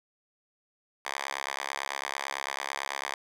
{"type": "tone with high-pass filter", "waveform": "5% pulse", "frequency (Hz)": 69, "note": "C#2", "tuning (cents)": -7, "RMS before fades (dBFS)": -35, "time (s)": [1.05, 3.15], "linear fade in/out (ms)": 10, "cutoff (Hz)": 1200, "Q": 1.8, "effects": ["low-pass 9000 Hz 12 dB/octave", "9-bit"]}